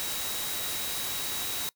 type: tone in noise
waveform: sine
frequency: 3844 Hz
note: B7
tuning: 48 cents flat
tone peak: -38 dBFS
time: 0-1.69 s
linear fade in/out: 0 ms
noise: white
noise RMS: -33 dBFS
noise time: 0-1.69 s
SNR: -8 dB
effects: noise-tail reverb RT60 0.1 s tail -23 dB re dry